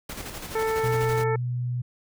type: noise with tremolo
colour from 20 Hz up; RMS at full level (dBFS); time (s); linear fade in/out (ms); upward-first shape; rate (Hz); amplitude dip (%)
pink; -35; 0.09-1.24; 5; square; 12; 45
type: harmonic tone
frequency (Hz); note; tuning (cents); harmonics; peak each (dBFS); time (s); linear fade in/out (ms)
443.1; A4; +12; 1 / 2 / 3 / 4 / 5; -24 / -30 / -34 / -36 / -38; 0.55-1.36; 5
type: tone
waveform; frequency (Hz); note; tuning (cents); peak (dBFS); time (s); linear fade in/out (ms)
sine; 123; B2; -7; -25; 0.83-1.82; 10
effects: none